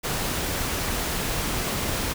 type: noise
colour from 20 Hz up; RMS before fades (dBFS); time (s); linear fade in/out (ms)
pink; -27; 0.03-2.14; 20
effects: none